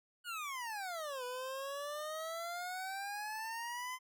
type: exponential two-way sweep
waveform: 25% pulse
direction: down then up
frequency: 1480 to 491.5 to 1031 Hz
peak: -36 dBFS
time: 0.24-3.99 s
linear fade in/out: 50 ms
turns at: 1.24 s
effects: none